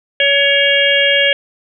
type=harmonic tone with a mistuned harmonic; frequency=562 Hz; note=C#5; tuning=24 cents sharp; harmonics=1 / 3 / 4 / 5 / 6; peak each=-16 / -16 / -16 / -16 / -16 dBFS; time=0.2-1.33 s; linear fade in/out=2 ms; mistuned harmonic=6; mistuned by=-62 cents; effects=none